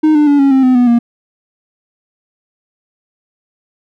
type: tone with pitch steps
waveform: triangle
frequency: 309.8 / 298 / 286.7 / 275.8 / 265.4 / 255.3 / 245.6 / 236.3 Hz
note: D#4 / D4 / D4 / C#4 / C4 / C4 / B3 / A#3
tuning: -7 / +25 / -42 / -9 / +25 / -42 / -9 / +24 cents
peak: -4 dBFS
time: 0.03-0.99 s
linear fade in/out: 10 ms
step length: 120 ms
effects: none